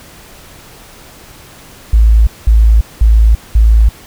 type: tone bursts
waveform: sine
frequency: 55 Hz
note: A1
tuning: in tune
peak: -3 dBFS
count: 4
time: 1.93-3.89 s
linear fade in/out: 5 ms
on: 340 ms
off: 200 ms
effects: pink hiss -37 dBFS RMS until 4.06 s